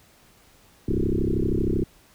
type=tone with frequency modulation; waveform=sine; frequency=169.2 Hz; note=E3; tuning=45 cents sharp; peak=-20 dBFS; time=0.88-1.84 s; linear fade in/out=5 ms; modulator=32.8 Hz; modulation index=6.8; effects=pink hiss -56 dBFS RMS until 2.14 s